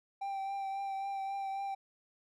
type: tone with vibrato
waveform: triangle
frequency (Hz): 784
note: G5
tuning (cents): 0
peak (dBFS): -33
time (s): 0.21-1.75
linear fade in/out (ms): 10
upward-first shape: triangle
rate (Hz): 3.7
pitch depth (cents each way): 23
effects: none